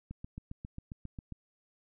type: click train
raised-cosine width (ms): 5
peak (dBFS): -29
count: 10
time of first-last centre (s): 0.11-1.323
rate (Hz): 7.42
effects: none